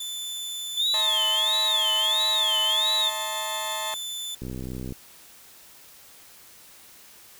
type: tone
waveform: sawtooth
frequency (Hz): 3514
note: A7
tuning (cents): -3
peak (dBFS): -28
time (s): 0-4.35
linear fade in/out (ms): 5
type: tone with vibrato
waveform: sine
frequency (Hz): 3436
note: A7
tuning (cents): -42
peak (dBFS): -21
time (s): 0.77-3.1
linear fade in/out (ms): 10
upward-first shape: sine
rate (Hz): 1.5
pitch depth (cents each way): 230
type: chord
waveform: sawtooth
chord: A diminished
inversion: second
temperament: just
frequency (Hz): 633.6 / 880 / 1056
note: Eb5 / A5 / C6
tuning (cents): +31 / 0 / +16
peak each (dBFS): -32 / -29 / -32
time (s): 0.94-3.94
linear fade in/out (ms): 0
type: click train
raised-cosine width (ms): 3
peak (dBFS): -22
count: 33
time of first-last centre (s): 4.42-4.923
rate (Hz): 63.6
effects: white hiss -50 dBFS RMS until 7.39 s